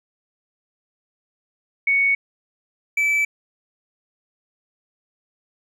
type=tone pair in turn; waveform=sine / triangle; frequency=2224 / 2311 Hz; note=C#7 / D7; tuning=+5 / -28 cents; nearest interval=minor second; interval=67 cents; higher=second; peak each=-15 dBFS; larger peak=neither; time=1.87-2.15 / 2.97-3.25 s; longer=neither; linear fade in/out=5 ms; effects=none